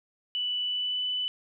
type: tone with pitch glide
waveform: sine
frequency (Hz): 2970 to 2991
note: F#7 to F#7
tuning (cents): +6 to +18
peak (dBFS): -27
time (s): 0.35-1.28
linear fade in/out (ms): 0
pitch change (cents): +12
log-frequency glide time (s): 0.64-1.02
effects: none